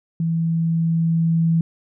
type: tone with level ramp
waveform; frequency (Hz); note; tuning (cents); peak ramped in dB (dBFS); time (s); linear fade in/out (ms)
sine; 164.8; E3; 0; -18 to -14; 0.2-1.61; 2
effects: none